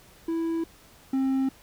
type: tone pair in turn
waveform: triangle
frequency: 329.6 / 266.3 Hz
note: E4 / C4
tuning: 0 / +31 cents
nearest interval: major third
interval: 369 cents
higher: first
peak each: -23 / -20 dBFS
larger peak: second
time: 0.28-0.64 / 1.13-1.49 s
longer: neither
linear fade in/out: 5 ms
effects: pink hiss -54 dBFS RMS until 1.62 s